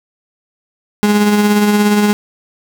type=tone with tremolo; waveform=35% pulse; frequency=207.7 Hz; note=G#3; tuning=in tune; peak=-6 dBFS; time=1.03-2.13 s; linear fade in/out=0 ms; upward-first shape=sine; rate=17 Hz; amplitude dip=35%; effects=none